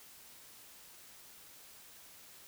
silence, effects white hiss -56 dBFS RMS until 2.47 s

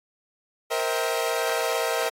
sawtooth chord, C dominant seventh, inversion third, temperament equal with one note detuned, 466.2 / 523.3 / 644.9 / 784 Hz, Bb4 / C5 / E5 / G5, 0 / 0 / -38 / 0 cents, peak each -24 / -27 / -24 / -29 dBFS, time 0.7-2.1 s, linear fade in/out 20 ms, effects AAC 48 kbps

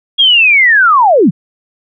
sine linear sweep, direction down, 3322 to 130.81 Hz, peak -4 dBFS, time 0.18-1.31 s, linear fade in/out 20 ms, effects none

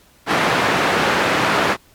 white band-pass noise, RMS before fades -17 dBFS, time 0.26-1.77 s, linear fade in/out 50 ms, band 130 to 1700 Hz, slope 12 dB/octave, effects pink hiss -52 dBFS RMS until 1.94 s + MP3 96 kbps

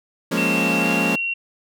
sawtooth chord, Bb minor seventh, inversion second, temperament equal, 174.61 / 207.7 / 233.1 / 277.2 Hz, F3 / Ab3 / Bb3 / Db4, 0 / 0 / 0 / 0 cents, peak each -21 dBFS, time 0.31-1.16 s, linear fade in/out 10 ms
sine tone with pitch glide, 2700 to 2741 Hz, E7 to F7, +41 to -33 cents, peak -21 dBFS, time 0.37-1.34 s, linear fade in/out 10 ms, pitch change +26 cents, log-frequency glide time 0.81-0.87 s
effects none

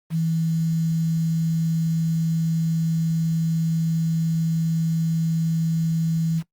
sine tone with quantisation, 162.9 Hz, E3, 20 cents flat, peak -19 dBFS, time 0.1-6.43 s, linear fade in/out 50 ms, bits 7, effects noise-tail reverb RT60 0.1 s tail -19 dB re dry + Opus 32 kbps

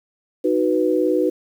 sine chord, B major, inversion first, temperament equal, 311.1 / 370 / 493.9 Hz, D#4 / F#4 / B4, 0 / 0 / 0 cents, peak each -20 dBFS, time 0.44-1.3 s, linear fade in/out 10 ms, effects 8-bit

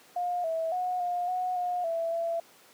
sine tone with pitch steps, 711 / 651 / 728 / 710 / 732 / 716 / 664 / 671 Hz, F5 / E5 / F#5 / F5 / F#5 / F5 / E5 / E5, +31 / -22 / -28 / +28 / -19 / +43 / +12 / +31 cents, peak -27 dBFS, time 0.16-2.4 s, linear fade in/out 5 ms, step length 280 ms, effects pink hiss -56 dBFS RMS until 2.73 s + high-pass 300 Hz 12 dB/octave

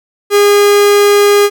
45% pulse tone, 408.6 Hz, G#4, 28 cents flat, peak -5 dBFS, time 0.3-1.5 s, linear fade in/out 50 ms, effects none

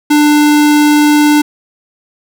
square tone, 297 Hz, D4, 20 cents sharp, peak -6 dBFS, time 0.1-1.42 s, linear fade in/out 10 ms, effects none

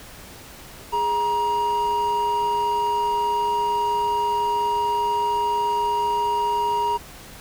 triangle tone pair together, 415.3 / 947.5 Hz, G#4 / A#5, 0 / +28 cents, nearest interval octave + major second, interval 1428 cents, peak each -27 / -18 dBFS, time 0.92-6.98 s, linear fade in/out 20 ms, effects pink hiss -42 dBFS RMS until 7.4 s

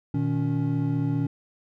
triangle tone cluster, 120 / 155.2 / 281.4 Hz, B2 / D#3 / C#4, -49 / -4 / +26 cents, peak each -25 dBFS, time 0.14-1.27 s, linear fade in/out 5 ms, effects none

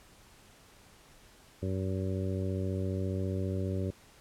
harmonic tone, 94.7 Hz, F#2, 41 cents sharp, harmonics 1 / 2 / 3 / 4 / 5 / 6, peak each -32 / -37 / -40 / -39 / -43 / -43 dBFS, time 1.62-3.91 s, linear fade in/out 10 ms, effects pink hiss -58 dBFS RMS until 4.2 s + low-pass 12000 Hz 12 dB/octave

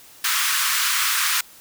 pink high-pass noise, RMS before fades -21 dBFS, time 0.24-1.41 s, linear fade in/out 5 ms, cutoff 1100 Hz, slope 48 dB/octave, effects white hiss -47 dBFS RMS until 1.6 s

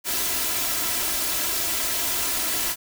white noise with comb filter, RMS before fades -25 dBFS, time 0.04-2.76 s, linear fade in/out 50 ms, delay 3 ms, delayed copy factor +0.6, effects none

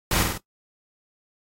pink noise with echo, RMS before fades -22 dBFS, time 0.11-0.23 s, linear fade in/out 2 ms, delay 49 ms, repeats 3, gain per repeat -4 dB, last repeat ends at 0.377 s, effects noise-tail reverb RT60 0.1 s tail -18 dB re dry + AAC 48 kbps

